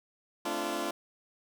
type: chord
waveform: 15% pulse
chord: D minor seventh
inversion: second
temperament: equal with one note detuned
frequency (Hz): 220 / 261.6 / 293.7 / 344.2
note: A3 / C4 / D4 / F4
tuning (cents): 0 / 0 / 0 / -25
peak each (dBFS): -34 / -34 / -30 / -28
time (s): 0.45-0.91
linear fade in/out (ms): 5
effects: none